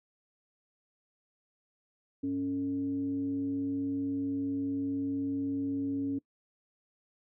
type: tone with frequency modulation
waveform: sine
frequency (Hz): 277.2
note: C#4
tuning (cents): 0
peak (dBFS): -29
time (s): 2.23-6.19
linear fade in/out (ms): 10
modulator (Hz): 173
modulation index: 0.32
effects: noise-tail reverb RT60 0.1 s tail -21 dB re dry